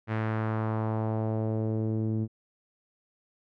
sawtooth tone with low-pass filter sweep, 110 Hz, A2, in tune, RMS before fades -29 dBFS, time 0.07-2.28 s, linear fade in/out 50 ms, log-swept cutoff 2000 to 280 Hz, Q 1.6, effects none

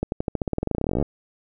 accelerating click train, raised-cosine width 2 ms, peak -10 dBFS, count 26, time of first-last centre 0.03-1.026 s, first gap 91 ms, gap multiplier 0.92, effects none

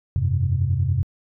sine chord, F suspended second, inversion none, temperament equal, 87.31 / 98 / 130.81 Hz, F2 / G2 / C3, 0 / 0 / 0 cents, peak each -22 dBFS, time 0.16-1.03 s, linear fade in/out 0 ms, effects tanh soft clip ceiling -9 dBFS

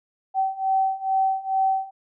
sine beating tone pair, 767 / 769.3 Hz, G5 / G5, -38 / -33 cents, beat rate 2.3 Hz, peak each -24 / -22 dBFS, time 0.34-1.91 s, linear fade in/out 50 ms, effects none

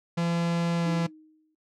45% pulse tone with pitch glide, 169.9 to 168.43 Hz, F3 to E3, -47 to +38 cents, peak -24 dBFS, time 0.17-1.07 s, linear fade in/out 10 ms, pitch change -15 cents, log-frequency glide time 0.77-0.91 s
sine tone with exponential decay, 312 Hz, D#4, 5 cents sharp, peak -31 dBFS, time 0.86-1.55 s, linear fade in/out 5 ms, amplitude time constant 150 ms
effects noise-tail reverb RT60 0.1 s tail -19 dB re dry + low-pass 6000 Hz 12 dB/octave

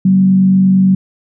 sine tone with frequency modulation, 189.3 Hz, F#3, 40 cents sharp, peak -6 dBFS, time 0.05-0.95 s, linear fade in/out 5 ms, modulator 48.7 Hz, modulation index 0.34, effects none

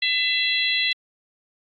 harmonic tone, 671 Hz, E5, 31 cents sharp, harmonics 3 / 4 / 5 / 6, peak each -25 / -25 / -25 / -25 dBFS, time 0.02-0.93 s, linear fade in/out 5 ms, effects AAC 64 kbps

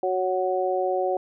harmonic tone, 185 Hz, F#3, in tune, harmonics 2 / 3 / 4, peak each -26 / -26 / -26 dBFS, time 0.03-1.17 s, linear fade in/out 2 ms, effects none

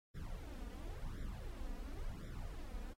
brown noise with flanger, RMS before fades -45 dBFS, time 0.14-2.94 s, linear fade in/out 20 ms, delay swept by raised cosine 0.54 to 4.14 ms, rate 0.94 Hz, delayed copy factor +1, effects AAC 48 kbps

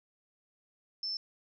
sine tone, 5300 Hz, E8, 9 cents sharp, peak -33 dBFS, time 1.03-1.17 s, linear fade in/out 2 ms, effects none

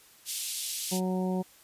white band-pass noise, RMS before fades -35 dBFS, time 0.25-1.01 s, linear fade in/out 50 ms, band 2900 to 12000 Hz, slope 24 dB/octave
harmonic tone, 185 Hz, F#3, in tune, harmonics 1 / 2 / 3 / 4 / 5, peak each -28 / -34 / -38 / -40 / -42 dBFS, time 0.91-1.43 s, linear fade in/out 20 ms
effects white hiss -57 dBFS RMS until 1.63 s + resampled to 32000 Hz

